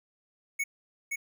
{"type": "tone with echo", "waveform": "square", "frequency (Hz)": 2217, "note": "C#7", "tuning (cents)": 0, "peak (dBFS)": -28, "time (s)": [0.59, 0.64], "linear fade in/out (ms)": 10, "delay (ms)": 520, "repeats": 1, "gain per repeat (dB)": -3, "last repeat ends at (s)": 1.16, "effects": []}